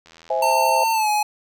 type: click train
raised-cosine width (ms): 0.2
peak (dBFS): -28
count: 40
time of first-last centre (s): 0.06-0.534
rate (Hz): 82.3
type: chord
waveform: sine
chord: C augmented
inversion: none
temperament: equal with one note detuned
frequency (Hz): 523.3 / 652.8 / 830.6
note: C5 / E5 / G#5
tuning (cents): 0 / -17 / 0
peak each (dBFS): -23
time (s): 0.3-0.84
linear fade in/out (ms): 5
type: tone with pitch glide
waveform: square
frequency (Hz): 902 to 841.6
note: A5 to G#5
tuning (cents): +43 to +23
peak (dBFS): -18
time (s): 0.42-1.23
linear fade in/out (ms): 5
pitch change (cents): -120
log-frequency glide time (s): 0.92-1.09
effects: none